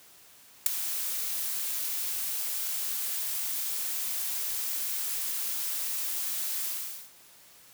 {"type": "noise with ADSR envelope", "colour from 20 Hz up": "blue", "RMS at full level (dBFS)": -18, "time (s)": [0.66, 7.11], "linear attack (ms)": 4, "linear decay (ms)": 6, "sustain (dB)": -14, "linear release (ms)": 450, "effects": ["white hiss -55 dBFS RMS until 7.73 s", "high-pass 60 Hz 12 dB/octave"]}